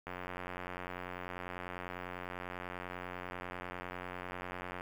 click train, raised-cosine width 0.5 ms, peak -26 dBFS, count 428, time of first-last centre 0.07-4.809 s, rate 90.1 Hz, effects 9-bit

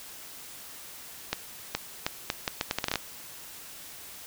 accelerating click train, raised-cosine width 0.2 ms, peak -9 dBFS, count 13, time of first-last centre 1.33-2.957 s, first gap 420 ms, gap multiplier 0.75, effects white hiss -45 dBFS RMS until 4.26 s

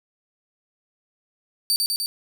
sawtooth tone with echo, 4612 Hz, D8, 32 cents flat, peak -15 dBFS, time 1.7-1.76 s, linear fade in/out 0 ms, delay 100 ms, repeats 3, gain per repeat -2 dB, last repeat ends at 2.06 s, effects none

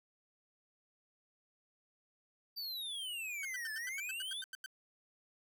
square exponential two-way sweep, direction down then up, 4699 to 1708 to 3693 Hz, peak -40 dBFS, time 2.56-4.43 s, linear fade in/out 20 ms, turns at 3.73 s
sawtooth tone bursts, 1545 Hz, G6, 26 cents flat, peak -39 dBFS, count 12, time 3.43-4.661 s, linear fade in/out 2 ms, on 21 ms, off 89 ms
effects none

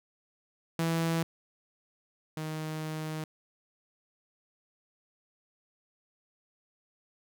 sawtooth tone pair in turn, 164.81 / 156.31 Hz, E3 / D#3, 0 / +8 cents, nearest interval minor second, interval 92 cents, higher first, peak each -23 / -30 dBFS, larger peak first, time 0.79-1.23 / 2.37-3.24 s, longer second, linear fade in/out 2 ms, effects none

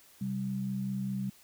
sine tone pair together, 130.81 / 195.69 Hz, C3 / G3, 0 / -3 cents, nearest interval perfect fifth, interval 697 cents, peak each -37 / -32 dBFS, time 0.21-1.3 s, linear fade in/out 5 ms, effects white hiss -59 dBFS RMS until 1.43 s

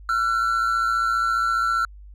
triangle tone pair together, 1352.1 / 1467 Hz, E6 / F#6, +44 / -15 cents, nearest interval minor second, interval 141 cents, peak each -18 / -25 dBFS, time 0.09-1.85 s, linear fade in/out 2 ms, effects added 50 Hz sine -40 dBFS peak until 2.14 s

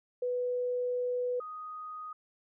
sine tone pair in turn, 494.4 / 1245.8 Hz, B4 / D#6, +2 / +2 cents, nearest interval octave + major third, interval 1600 cents, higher second, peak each -29 / -39 dBFS, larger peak first, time 0.22-1.4 / 1.4-2.13 s, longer first, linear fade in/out 5 ms, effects none

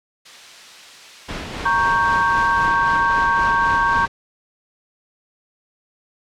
blue noise, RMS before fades -32 dBFS, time 0.25-2.68 s, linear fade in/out 10 ms
pink noise with tremolo, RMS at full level -27 dBFS, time 1.28-4.08 s, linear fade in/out 10 ms, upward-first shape sine, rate 3.8 Hz, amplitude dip 35%
sine chord, G diminished, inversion first, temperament equal, 932.3 / 1108.7 / 1568 Hz, Bb5 / Db6 / G6, 0 / 0 / 0 cents, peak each -19 dBFS, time 1.65-4.06 s, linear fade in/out 10 ms
effects low-pass 4000 Hz 12 dB/octave

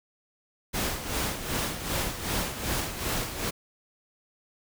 pink noise with tremolo, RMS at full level -28 dBFS, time 0.73-3.51 s, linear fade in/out 20 ms, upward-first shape sine, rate 2.6 Hz, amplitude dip 65%, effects none

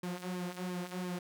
sawtooth tone with flanger, 180 Hz, F#3, 47 cents flat, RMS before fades -39 dBFS, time 0.03-1.19 s, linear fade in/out 5 ms, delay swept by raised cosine 1.4 to 5.6 ms, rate 2.9 Hz, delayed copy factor -0.65, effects none

